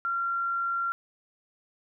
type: tone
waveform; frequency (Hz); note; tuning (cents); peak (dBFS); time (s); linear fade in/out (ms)
sine; 1375; F6; -27; -26; 0.05-0.92; 0
effects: none